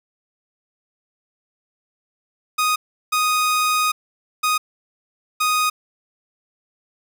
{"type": "tone bursts at uneven times", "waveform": "sawtooth", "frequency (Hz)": 1244.5, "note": "D#6", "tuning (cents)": 0, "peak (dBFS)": -13, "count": 4, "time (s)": [[2.58, 2.76], [3.12, 3.92], [4.43, 4.58], [5.4, 5.7]], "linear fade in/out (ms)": 10, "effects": []}